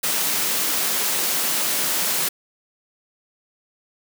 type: high-pass noise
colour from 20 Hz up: white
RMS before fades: -22 dBFS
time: 0.03-2.29 s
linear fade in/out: 10 ms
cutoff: 140 Hz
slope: 96 dB/octave
effects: none